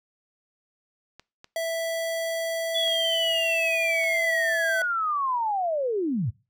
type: clicks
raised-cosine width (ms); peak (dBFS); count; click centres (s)
0.2; -27; 4; 1.196 / 1.444 / 2.877 / 4.038
type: tone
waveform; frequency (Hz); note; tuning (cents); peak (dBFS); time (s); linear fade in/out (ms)
square; 659.3; E5; 0; -26; 1.56-4.82; 2
type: linear sweep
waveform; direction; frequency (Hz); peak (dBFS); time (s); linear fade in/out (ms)
sine; down; 3425 to 87; -23; 2.74-6.31; 20
effects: noise-tail reverb RT60 0.3 s tail -22 dB re dry